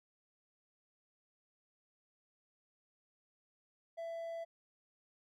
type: tone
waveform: triangle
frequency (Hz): 666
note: E5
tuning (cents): +18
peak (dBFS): -38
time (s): 3.97-4.45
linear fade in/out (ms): 20
effects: none